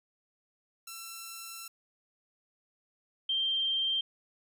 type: tone pair in turn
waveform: 5% pulse / sine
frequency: 1345 / 3159 Hz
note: E6 / G7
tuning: +34 / +13 cents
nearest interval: octave + minor third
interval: 1479 cents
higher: second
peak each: -30 / -27 dBFS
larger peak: second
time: 0.87-1.68 / 3.29-4.01 s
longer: first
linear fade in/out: 5 ms
effects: none